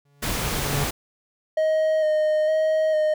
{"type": "tone with exponential growth", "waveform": "45% pulse", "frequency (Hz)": 142.4, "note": "C#3", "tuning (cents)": 47, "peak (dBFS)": -21, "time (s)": [0.05, 0.84], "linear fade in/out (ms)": 5, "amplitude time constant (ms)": 170}
{"type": "noise", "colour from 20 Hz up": "pink", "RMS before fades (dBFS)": -26, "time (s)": [0.22, 0.91], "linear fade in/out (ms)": 10}
{"type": "tone with vibrato", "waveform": "triangle", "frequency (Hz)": 622.3, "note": "D#5", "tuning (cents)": 0, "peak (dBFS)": -16, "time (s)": [1.57, 3.14], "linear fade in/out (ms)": 5, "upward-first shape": "square", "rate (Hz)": 1.1, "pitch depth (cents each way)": 17}
{"effects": []}